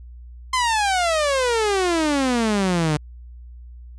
sawtooth exponential sweep, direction down, 1046.5 to 146.83 Hz, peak -14 dBFS, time 0.53-2.97 s, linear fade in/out 5 ms, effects added 60 Hz sine -37 dBFS peak until 3.98 s + resampled to 22050 Hz

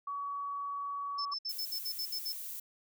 sine tone, 1131 Hz, C#6, 34 cents sharp, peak -35 dBFS, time 0.07-1.34 s, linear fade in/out 5 ms
sine tone bursts, 5274 Hz, E8, in tune, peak -34 dBFS, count 9, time 1.18-2.326 s, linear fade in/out 10 ms, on 74 ms, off 60 ms
violet noise, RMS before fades -42 dBFS, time 1.49-2.6 s, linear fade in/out 5 ms
effects none

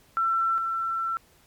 sine tone pair in turn, 1344 / 1344 Hz, E6 / E6, +33 / +33 cents, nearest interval unison, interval 0 cents, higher neither, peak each -21 / -25 dBFS, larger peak first, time 0.17-0.58 / 0.58-1.17 s, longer second, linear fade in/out 0 ms, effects pink hiss -59 dBFS RMS until 1.46 s + MP3 96 kbps

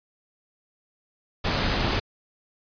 pink noise, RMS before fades -24 dBFS, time 1.44-2 s, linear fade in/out 10 ms, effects resampled to 11025 Hz

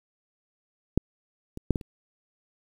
clicks, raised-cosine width 3 ms, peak -7 / -23 / -8 / -16 / -29 dBFS, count 5, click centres 0.976 / 1.574 / 1.707 / 1.758 / 1.812 s, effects 8-bit

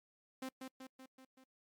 sawtooth tone with echo, 261.6 Hz, C4, in tune, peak -37 dBFS, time 0.42-0.49 s, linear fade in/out 5 ms, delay 190 ms, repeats 5, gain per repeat -4 dB, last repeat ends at 1.44 s, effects noise-tail reverb RT60 0.1 s tail -26 dB re dry + MP3 96 kbps

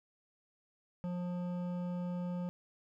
sine tone with hard clipping, 177.5 Hz, F3, 28 cents sharp, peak -37 dBFS, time 1.04-2.49 s, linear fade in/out 0 ms, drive 11 dB, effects none

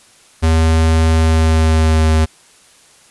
square tone with pitch glide, 80.6 to 79.03 Hz, E2 to D#2, -38 to +28 cents, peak -10 dBFS, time 0.42-2.26 s, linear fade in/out 20 ms, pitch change -34 cents, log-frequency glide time 1.09-2.13 s, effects white hiss -47 dBFS RMS until 3.1 s + resampled to 24000 Hz

